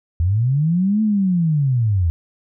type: linear two-way sweep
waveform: sine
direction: up then down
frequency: 79.4 to 220 to 79.4 Hz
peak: -14 dBFS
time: 0.2-2.1 s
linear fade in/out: 0 ms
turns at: 1.02 s
effects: none